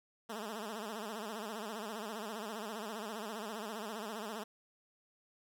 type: tone with vibrato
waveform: 10% pulse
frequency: 216.6 Hz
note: A3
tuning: 27 cents flat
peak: -32 dBFS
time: 0.29-4.44 s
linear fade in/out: 10 ms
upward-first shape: sine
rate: 15 Hz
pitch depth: 120 cents each way
effects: none